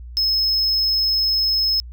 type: tone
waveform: triangle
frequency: 5180 Hz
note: E8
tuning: 31 cents flat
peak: -15 dBFS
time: 0.17-1.8 s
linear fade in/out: 0 ms
effects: added 60 Hz sine -33 dBFS peak until 1.92 s